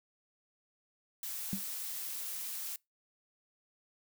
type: noise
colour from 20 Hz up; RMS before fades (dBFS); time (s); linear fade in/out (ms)
blue; -40; 1.23-2.76; 2
type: tone with exponential decay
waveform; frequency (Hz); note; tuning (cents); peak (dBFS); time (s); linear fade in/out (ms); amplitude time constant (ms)
sine; 195.4; G3; -5; -28; 1.53-1.63; 0; 21
effects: noise-tail reverb RT60 0.2 s tail -25 dB re dry